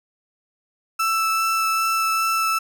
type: tone with vibrato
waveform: 35% pulse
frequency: 1322 Hz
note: E6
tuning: 5 cents sharp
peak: -17 dBFS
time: 0.99-2.59 s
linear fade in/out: 10 ms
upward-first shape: sine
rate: 2.5 Hz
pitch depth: 8 cents each way
effects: none